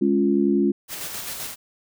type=chord; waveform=sine; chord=Db major; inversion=second; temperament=equal; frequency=207.7 / 277.2 / 349.2 Hz; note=Ab3 / Db4 / F4; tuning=0 / 0 / 0 cents; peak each=-21 dBFS; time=0.01-0.72 s; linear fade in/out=10 ms
type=noise with tremolo; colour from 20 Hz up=white; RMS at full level=-31 dBFS; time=0.88-1.56 s; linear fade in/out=50 ms; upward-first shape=square; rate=7.7 Hz; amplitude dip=30%
effects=none